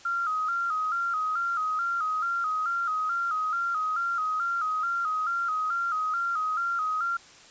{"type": "tone with vibrato", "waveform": "sine", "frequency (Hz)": 1318.5, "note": "E6", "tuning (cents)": 0, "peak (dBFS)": -25, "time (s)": [0.05, 7.17], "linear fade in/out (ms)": 5, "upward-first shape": "square", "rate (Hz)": 2.3, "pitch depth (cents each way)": 80, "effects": ["white hiss -51 dBFS RMS until 7.5 s", "resampled to 16000 Hz"]}